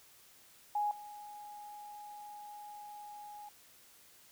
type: tone with level steps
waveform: sine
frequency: 830.6 Hz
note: G#5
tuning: in tune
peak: -30 / -46 dBFS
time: 0.75-3.49 s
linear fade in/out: 5 ms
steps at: 0.91 s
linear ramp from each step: 2 ms
effects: white hiss -61 dBFS RMS until 4.31 s